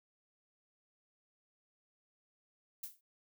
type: noise with exponential decay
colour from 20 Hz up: violet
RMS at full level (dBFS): -39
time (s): 2.83-3.01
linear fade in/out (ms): 5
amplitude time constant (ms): 37
effects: none